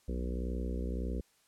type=harmonic tone; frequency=61.74 Hz; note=B1; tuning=in tune; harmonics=1 / 3 / 4 / 5 / 6 / 7 / 8 / 9; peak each=-34 / -41 / -43 / -47 / -46 / -47 / -47 / -54 dBFS; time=0.08-1.21 s; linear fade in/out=5 ms; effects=white hiss -69 dBFS RMS until 1.47 s + low-pass 11000 Hz 12 dB/octave